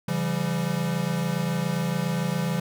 square chord, C# diminished, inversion none, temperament equal with one note detuned, 138.59 / 168.86 / 196 Hz, C#3 / E3 / G3, 0 / +42 / 0 cents, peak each -31 / -27 / -31 dBFS, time 0.08-2.6 s, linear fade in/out 5 ms, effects none

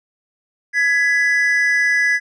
triangle tone pair together, 1674 / 1990.7 Hz, G#6 / B6, +13 / +13 cents, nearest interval minor third, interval 300 cents, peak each -14 dBFS, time 0.73-2.2 s, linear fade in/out 50 ms, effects tanh soft clip ceiling -5 dBFS + resampled to 22050 Hz

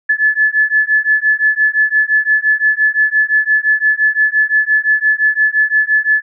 sine beating tone pair, 1723 / 1728.8 Hz, A6 / A6, -37 / -31 cents, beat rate 5.8 Hz, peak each -13 dBFS, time 0.09-6.22 s, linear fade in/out 10 ms, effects none

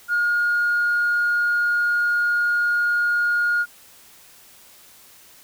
sine tone, 1428 Hz, F6, 38 cents sharp, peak -16 dBFS, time 0.08-3.66 s, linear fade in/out 50 ms, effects tanh soft clip ceiling -14 dBFS + white hiss -49 dBFS RMS until 5.43 s

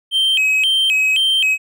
triangle tone with vibrato, 2826 Hz, F7, 20 cents sharp, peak -11 dBFS, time 0.11-1.58 s, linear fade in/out 50 ms, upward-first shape square, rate 1.9 Hz, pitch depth 180 cents each way, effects none

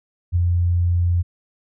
sine tone with ADSR envelope, 87.31 Hz, F2, in tune, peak -13 dBFS, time 0.32-1.23 s, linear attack 38 ms, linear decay 13 ms, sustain -2 dB, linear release 23 ms, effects none

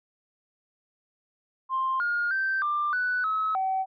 sine tone with pitch steps, 1052 / 1423 / 1558 / 1188 / 1488 / 1287 / 762 Hz, C6 / F6 / G6 / D6 / F#6 / E6 / G5, +9 / +32 / -11 / +20 / +9 / -42 / -49 cents, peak -23 dBFS, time 1.69-3.86 s, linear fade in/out 50 ms, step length 310 ms, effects tanh soft clip ceiling -19 dBFS

